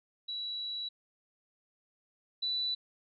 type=tone pair in turn; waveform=sine; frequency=3919 / 3969 Hz; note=B7 / B7; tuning=-14 / +8 cents; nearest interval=unison; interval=22 cents; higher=second; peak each=-35 / -30 dBFS; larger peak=second; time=0.28-0.89 / 2.42-2.75 s; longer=first; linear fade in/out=10 ms; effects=none